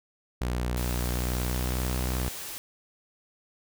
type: tone with pitch glide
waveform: sawtooth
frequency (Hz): 61 to 62.79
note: B1 to B1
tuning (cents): -21 to +29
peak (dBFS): -23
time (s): 0.41-2.29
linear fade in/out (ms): 5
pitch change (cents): +50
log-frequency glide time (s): 1.14-1.78
type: noise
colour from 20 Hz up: white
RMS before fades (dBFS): -38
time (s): 0.77-2.58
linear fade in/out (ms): 0
effects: none